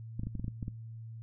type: clicks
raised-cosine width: 5 ms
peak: -24 dBFS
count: 9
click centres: 0.195 / 0.234 / 0.27 / 0.353 / 0.396 / 0.444 / 0.481 / 0.628 / 0.681 s
effects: noise-tail reverb RT60 0.7 s tail -23 dB re dry + added 113 Hz sine -42 dBFS peak until 1.22 s